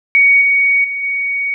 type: tone with level steps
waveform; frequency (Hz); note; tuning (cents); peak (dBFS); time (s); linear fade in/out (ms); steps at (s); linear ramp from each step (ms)
sine; 2241; C#7; +18; -6 / -9 / -18 / -15; 0.15-1.54; 0; 0.41 / 0.84 / 1.03; 5
effects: none